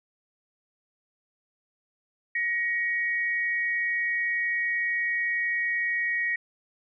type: tone pair together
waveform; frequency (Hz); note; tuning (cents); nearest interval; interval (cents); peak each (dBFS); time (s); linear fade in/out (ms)
sine; 1891 / 2242; A#6 / C#7; +24 / +19; minor third; 295; -25 / -32; 2.35-6.36; 5
effects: none